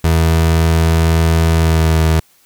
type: tone with pitch glide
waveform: 30% pulse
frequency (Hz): 81.8 to 79.98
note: E2 to D#2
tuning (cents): -13 to +48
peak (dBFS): -7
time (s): 0.04-2.2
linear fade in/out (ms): 5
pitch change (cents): -39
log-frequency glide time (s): 1.52-2.02
effects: white hiss -52 dBFS RMS until 2.45 s